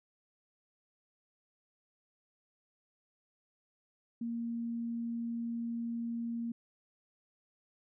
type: tone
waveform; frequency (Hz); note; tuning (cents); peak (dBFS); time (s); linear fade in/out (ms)
sine; 233.1; A#3; 0; -34; 4.21-6.52; 5
effects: none